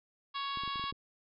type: harmonic tone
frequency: 556 Hz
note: C#5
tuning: 5 cents sharp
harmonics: 2 / 3 / 4 / 5 / 6 / 7 / 8 / 9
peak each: -36 / -48 / -49 / -46 / -43 / -45 / -50 / -53 dBFS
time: 0.34-0.92 s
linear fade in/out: 20 ms
type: clicks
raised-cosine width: 3 ms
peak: -35 dBFS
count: 7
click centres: 0.573 / 0.636 / 0.677 / 0.758 / 0.796 / 0.84 / 0.925 s
effects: none